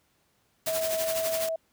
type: noise with tremolo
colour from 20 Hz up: white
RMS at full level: -30 dBFS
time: 0.66-1.49 s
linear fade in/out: 5 ms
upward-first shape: triangle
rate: 12 Hz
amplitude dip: 70%
type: tone with pitch glide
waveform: sine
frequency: 645 to 649.5 Hz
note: E5 to E5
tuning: -38 to -26 cents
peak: -27 dBFS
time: 0.67-1.56 s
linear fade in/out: 5 ms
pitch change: +12 cents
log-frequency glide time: 0.96-1.17 s
effects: pink hiss -69 dBFS RMS until 1.72 s + high-pass 60 Hz 12 dB/octave